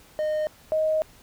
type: tone pair in turn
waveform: triangle / sine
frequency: 614 / 626.2 Hz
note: D#5 / D#5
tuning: -23 / +11 cents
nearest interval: unison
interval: 34 cents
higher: second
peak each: -21 / -20 dBFS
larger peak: second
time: 0.19-0.47 / 0.72-1.02 s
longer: second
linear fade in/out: 0 ms
effects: pink hiss -53 dBFS RMS until 1.22 s